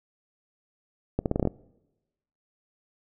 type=accelerating click train; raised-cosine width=2 ms; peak=-11 dBFS; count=8; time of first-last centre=1.19-1.474 s; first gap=68 ms; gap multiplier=0.82; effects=noise-tail reverb RT60 1.0 s tail -23 dB re dry